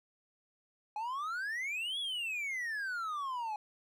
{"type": "exponential two-way sweep", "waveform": "triangle", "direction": "up then down", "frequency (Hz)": [828, 3432, 828], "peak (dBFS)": -33, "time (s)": [0.96, 3.56], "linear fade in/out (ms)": 2, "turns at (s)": 1.99, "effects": []}